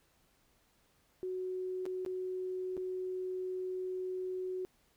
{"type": "tone with dropouts", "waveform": "sine", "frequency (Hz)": 370, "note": "F#4", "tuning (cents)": 0, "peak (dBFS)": -35, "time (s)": [1.23, 4.65], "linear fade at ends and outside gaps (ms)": 0, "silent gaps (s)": [[1.855, 1.863], [2.05, 2.062], [2.768, 2.776]], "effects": ["pink hiss -71 dBFS RMS until 4.96 s"]}